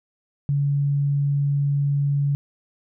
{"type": "tone", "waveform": "sine", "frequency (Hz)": 142, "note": "C#3", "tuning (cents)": 42, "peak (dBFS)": -18, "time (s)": [0.49, 2.35], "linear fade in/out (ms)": 0, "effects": []}